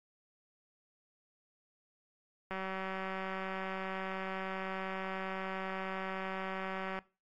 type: click train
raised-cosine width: 0.5 ms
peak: -24 dBFS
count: 852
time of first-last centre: 2.51-6.989 s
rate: 190 Hz
effects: noise-tail reverb RT60 0.3 s tail -20 dB re dry + AAC 64 kbps